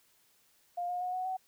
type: tone with pitch steps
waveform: sine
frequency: 704 / 715.5 / 727.1 / 739 / 751 Hz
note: F5 / F5 / F#5 / F#5 / F#5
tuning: +14 / +42 / -30 / -2 / +26 cents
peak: -32 dBFS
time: 0.77-1.37 s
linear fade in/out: 10 ms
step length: 120 ms
effects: white hiss -68 dBFS RMS until 1.47 s